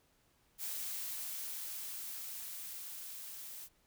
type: noise with level ramp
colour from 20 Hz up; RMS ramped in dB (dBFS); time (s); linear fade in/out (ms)
blue; -40 to -48; 0.58-3.69; 50
effects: pink hiss -72 dBFS RMS until 3.86 s